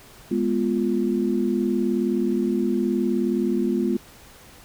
sine chord, F diminished, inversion first, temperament equal, 207.7 / 246.9 / 349.2 Hz, Ab3 / Cb4 / F4, 0 / 0 / 0 cents, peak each -24 dBFS, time 0.31-3.97 s, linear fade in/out 5 ms, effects pink hiss -48 dBFS RMS until 4.64 s

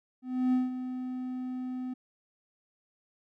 triangle tone with ADSR envelope, 254.1 Hz, B3, 49 cents sharp, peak -20 dBFS, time 0.22-1.94 s, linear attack 310 ms, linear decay 170 ms, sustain -11 dB, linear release 10 ms, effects none

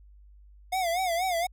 square tone with vibrato, 712 Hz, F5, 33 cents sharp, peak -26 dBFS, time 0.72-1.47 s, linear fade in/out 10 ms, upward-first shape sine, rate 4.2 Hz, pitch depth 120 cents each way, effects added 50 Hz sine -50 dBFS peak until 1.52 s

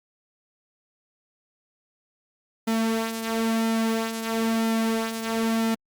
sawtooth tone with flanger, 225.2 Hz, A3, 40 cents sharp, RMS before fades -25 dBFS, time 2.67-5.75 s, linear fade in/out 10 ms, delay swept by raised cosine 1.8 to 4.5 ms, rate 1 Hz, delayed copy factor -0.5, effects Opus 48 kbps

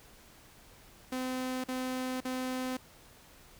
sawtooth tone bursts, 256.4 Hz, C4, 35 cents flat, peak -29 dBFS, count 3, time 1.12-2.77 s, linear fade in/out 5 ms, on 520 ms, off 45 ms, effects pink hiss -57 dBFS RMS until 3.59 s

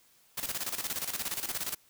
white noise with tremolo, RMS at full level -33 dBFS, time 0.37-1.75 s, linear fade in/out 10 ms, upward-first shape square, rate 17 Hz, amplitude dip 70%, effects white hiss -64 dBFS RMS until 1.89 s

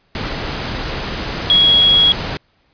sine tone in noise, 3322 Hz, G#7, in tune, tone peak -8 dBFS, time 1.5-2.12 s, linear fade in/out 0 ms, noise pink, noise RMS -23 dBFS, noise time 0.15-2.37 s, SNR +12 dB, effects pink hiss -59 dBFS RMS until 2.73 s + resampled to 11025 Hz

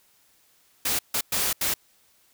white noise bursts at uneven times, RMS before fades -25 dBFS, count 4, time 0.85-0.99 / 1.14-1.21 / 1.32-1.53 / 1.61-1.74 s, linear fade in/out 5 ms, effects white hiss -62 dBFS RMS until 2.33 s

